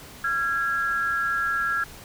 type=tone pair together; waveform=sine; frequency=1369 / 1651.8 Hz; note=F6 / G#6; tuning=-35 / -10 cents; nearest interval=minor third; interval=325 cents; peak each=-25 dBFS; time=0.24-1.84 s; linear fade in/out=5 ms; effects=pink hiss -44 dBFS RMS until 2.04 s